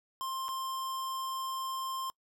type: tone with dropouts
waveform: square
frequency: 1054 Hz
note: C6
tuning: 12 cents sharp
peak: -35 dBFS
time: 0.21-2.1 s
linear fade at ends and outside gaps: 0 ms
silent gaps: 0.483-0.489 s
effects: noise-tail reverb RT60 0.1 s tail -25 dB re dry